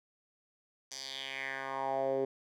10% pulse tone with band-pass filter sweep, 134.8 Hz, C#3, 48 cents flat, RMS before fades -36 dBFS, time 0.91-2.25 s, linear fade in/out 5 ms, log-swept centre 5900 to 400 Hz, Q 3.5, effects none

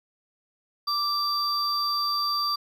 triangle tone pair together, 1174.7 / 4699 Hz, D6 / D8, 0 / 0 cents, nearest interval 2 octaves, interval 2400 cents, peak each -25 dBFS, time 0.87-2.56 s, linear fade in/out 10 ms, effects none

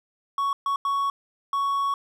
triangle tone bursts at uneven times, 1114 Hz, C#6, 8 cents sharp, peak -20 dBFS, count 4, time 0.38-0.53 / 0.66-0.76 / 0.85-1.1 / 1.53-1.94 s, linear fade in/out 2 ms, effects none

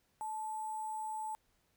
sine tone with sample-and-hold, 870 Hz, A5, 20 cents flat, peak -37 dBFS, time 0.21-1.35 s, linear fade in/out 0 ms, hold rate 8820 Hz, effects pink hiss -75 dBFS RMS until 1.76 s

